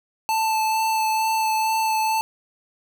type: tone with vibrato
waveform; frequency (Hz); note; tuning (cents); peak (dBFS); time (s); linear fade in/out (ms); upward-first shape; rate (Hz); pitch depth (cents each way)
square; 880; A5; 0; -20; 0.29-2.21; 0; sine; 2.2; 12
effects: none